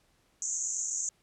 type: band-pass noise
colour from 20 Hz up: white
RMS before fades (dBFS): -33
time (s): 0.42-1.09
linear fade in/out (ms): 2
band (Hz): 6300 to 7300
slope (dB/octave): 96
effects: pink hiss -69 dBFS RMS until 1.22 s + low-pass 11000 Hz 12 dB/octave